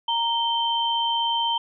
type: tone pair together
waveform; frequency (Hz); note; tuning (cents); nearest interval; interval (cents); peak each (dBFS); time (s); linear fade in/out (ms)
sine; 929 / 3116; A#5 / G7; -6 / -11; octave + major sixth; 2095; -23 / -24; 0.08-1.58; 5
effects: none

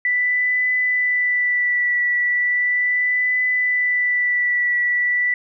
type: tone with vibrato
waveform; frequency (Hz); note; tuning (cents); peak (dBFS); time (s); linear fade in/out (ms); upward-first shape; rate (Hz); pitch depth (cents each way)
sine; 1975.5; B6; 0; -16; 0.05-5.34; 2; triangle; 0.37; 23
effects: none

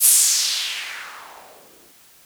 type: noise with low-pass filter sweep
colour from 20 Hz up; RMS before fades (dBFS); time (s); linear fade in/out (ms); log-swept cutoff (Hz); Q
violet; -21; 0-1.94; 50; 12000 to 260; 2.2
effects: white hiss -51 dBFS RMS until 2.25 s

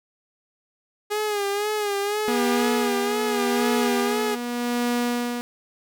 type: tone with vibrato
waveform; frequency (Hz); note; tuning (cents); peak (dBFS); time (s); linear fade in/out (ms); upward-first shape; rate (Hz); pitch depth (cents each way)
sawtooth; 412.6; G#4; -11; -19; 1.1-4.36; 20; sine; 2; 59
type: tone with tremolo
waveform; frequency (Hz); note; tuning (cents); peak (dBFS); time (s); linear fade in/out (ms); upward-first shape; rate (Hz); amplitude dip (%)
sawtooth; 241.4; B3; -39; -17; 2.28-5.41; 0; sine; 0.85; 55
effects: none

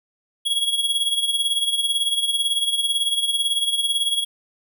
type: tone with tremolo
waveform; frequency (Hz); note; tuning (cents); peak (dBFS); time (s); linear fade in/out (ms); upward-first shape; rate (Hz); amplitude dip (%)
square; 3322; G#7; 0; -17; 0.45-4.25; 20; sine; 18; 65
effects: none

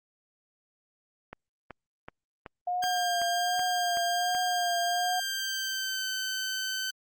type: click train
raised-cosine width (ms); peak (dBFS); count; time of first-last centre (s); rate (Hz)
0.5; -25; 9; 1.33-4.349; 2.65
type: tone with vibrato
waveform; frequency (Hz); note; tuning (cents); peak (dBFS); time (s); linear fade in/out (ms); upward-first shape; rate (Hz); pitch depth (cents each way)
sine; 711; F5; +31; -27; 2.67-5.2; 5; triangle; 1.3; 50
type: tone with pitch glide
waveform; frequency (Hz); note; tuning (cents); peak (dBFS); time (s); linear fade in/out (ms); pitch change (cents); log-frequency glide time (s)
15% pulse; 1603 to 1533.3; G6 to G6; +38 to -39; -24; 2.82-6.91; 10; -77; 5-6.07
effects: Opus 48 kbps

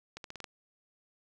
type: accelerating click train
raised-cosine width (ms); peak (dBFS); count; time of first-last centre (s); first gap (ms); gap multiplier
0.2; -25; 6; 0.17-0.442; 72; 0.86
effects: none

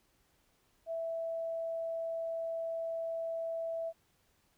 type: tone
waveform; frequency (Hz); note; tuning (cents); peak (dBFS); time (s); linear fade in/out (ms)
sine; 659.3; E5; 0; -34; 0.86-3.93; 50
effects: pink hiss -72 dBFS RMS until 4.57 s

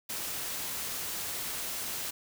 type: noise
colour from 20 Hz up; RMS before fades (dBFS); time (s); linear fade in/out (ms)
white; -36; 0.09-2.11; 10
effects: none

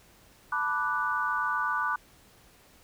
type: chord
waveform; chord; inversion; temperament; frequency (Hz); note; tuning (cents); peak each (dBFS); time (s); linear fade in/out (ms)
sine; B minor seventh; third; equal; 880 / 987.8 / 1174.7 / 1480; A5 / B5 / D6 / F#6; 0 / 0 / 0 / 0; -36 / -33 / -30 / -30; 0.52-1.96; 5
effects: pink hiss -58 dBFS RMS until 2.83 s

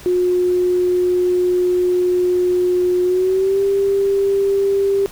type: tone with pitch glide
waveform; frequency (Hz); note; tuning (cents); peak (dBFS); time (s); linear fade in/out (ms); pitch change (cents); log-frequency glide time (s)
sine; 360 to 394.9; F#4 to G4; -47 to +13; -13; 0.06-5.06; 0; +160; 3.04-3.62
effects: pink hiss -39 dBFS RMS until 5.11 s

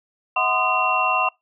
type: tone cluster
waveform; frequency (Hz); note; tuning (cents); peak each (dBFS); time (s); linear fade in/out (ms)
sine; 642 / 743 / 1030 / 1230 / 2729; E5 / F#5 / C6 / D#6 / F7; -46 / +7 / -28 / -20 / -41; -30 / -24 / -22 / -25 / -22; 0.36-1.29; 5
effects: noise-tail reverb RT60 0.2 s tail -25 dB re dry

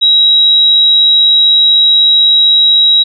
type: tone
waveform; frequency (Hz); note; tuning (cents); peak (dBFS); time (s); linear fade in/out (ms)
sine; 3849; B7; -45; -4; 0.01-3.04; 20
effects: none

